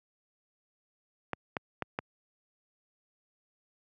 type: clicks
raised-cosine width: 0.5 ms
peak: -16 dBFS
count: 4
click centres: 1.333 / 1.568 / 1.823 / 1.989 s
effects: high-pass 100 Hz 12 dB/octave